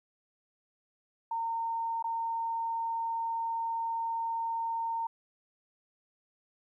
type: tone with dropouts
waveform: sine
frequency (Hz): 915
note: A#5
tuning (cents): -32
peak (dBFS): -30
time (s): 1.31-5.07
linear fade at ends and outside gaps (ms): 5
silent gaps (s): 2.026-2.041
effects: 12-bit